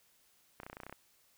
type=clicks; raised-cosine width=0.5 ms; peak=-30 dBFS; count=11; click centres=0.601 / 0.633 / 0.665 / 0.699 / 0.73 / 0.769 / 0.802 / 0.834 / 0.866 / 0.896 / 0.926 s; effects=white hiss -69 dBFS RMS until 1.37 s